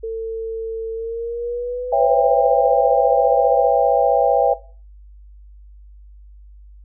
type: tone with pitch glide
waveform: sine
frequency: 450 to 513.9 Hz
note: A4 to C5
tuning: +39 to -31 cents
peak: -22 dBFS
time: 0.03-3.67 s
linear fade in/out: 10 ms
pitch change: +230 cents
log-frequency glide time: 0.94-2.14 s
type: chord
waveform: sine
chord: C# half-diminished seventh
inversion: third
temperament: just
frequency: 498.9 / 554.4 / 665.2 / 798.3 Hz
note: B4 / C#5 / E5 / G5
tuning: +17 / 0 / +16 / +31 cents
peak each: -18 dBFS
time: 1.92-4.54 s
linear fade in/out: 10 ms
effects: noise-tail reverb RT60 0.4 s tail -18 dB re dry + added 50 Hz sine -40 dBFS peak until 6.84 s